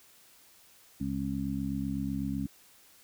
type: harmonic tone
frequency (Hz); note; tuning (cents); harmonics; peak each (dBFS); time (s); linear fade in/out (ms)
68; C#2; -33; 1 / 2 / 3 / 4; -40 / -38 / -34 / -34; 1-2.47; 10
effects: white hiss -59 dBFS RMS until 3.03 s